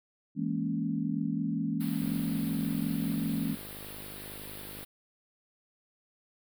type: chord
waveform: sine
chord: A# half-diminished seventh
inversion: second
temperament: equal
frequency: 164.81 / 207.7 / 233.1 / 277.2 Hz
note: E3 / G#3 / A#3 / C#4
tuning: 0 / 0 / 0 / 0 cents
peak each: -34 dBFS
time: 0.35-3.57 s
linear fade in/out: 50 ms
type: band-stop noise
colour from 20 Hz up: white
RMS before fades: -45 dBFS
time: 1.8-4.85 s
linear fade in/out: 10 ms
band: 4600 to 9200 Hz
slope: 48 dB/octave
type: click train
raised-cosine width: 2 ms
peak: -34 dBFS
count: 144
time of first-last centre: 2.02-4.829 s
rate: 50.9 Hz
effects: none